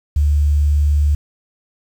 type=tone; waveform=sine; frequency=73.42 Hz; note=D2; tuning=in tune; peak=-11 dBFS; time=0.16-1.15 s; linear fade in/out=5 ms; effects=7-bit